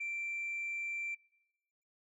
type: tone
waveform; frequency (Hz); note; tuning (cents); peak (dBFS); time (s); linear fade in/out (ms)
sine; 2350; D7; +1; -35; 0-1.15; 10
effects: noise-tail reverb RT60 0.9 s tail -21 dB re dry + tanh soft clip ceiling -33 dBFS